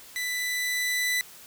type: tone with level ramp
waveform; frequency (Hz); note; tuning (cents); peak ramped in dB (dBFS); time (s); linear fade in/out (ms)
sawtooth; 1989; B6; +12; -25 to -20; 0.16-1.21; 0
effects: white hiss -48 dBFS RMS until 1.46 s